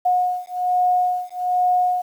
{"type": "beating tone pair", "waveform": "sine", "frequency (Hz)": [724, 725.2], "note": ["F#5", "F#5"], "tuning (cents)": [-38, -35], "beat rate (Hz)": 1.2, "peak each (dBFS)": -20, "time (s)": [0.05, 2.02], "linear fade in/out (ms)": 10, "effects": ["8-bit"]}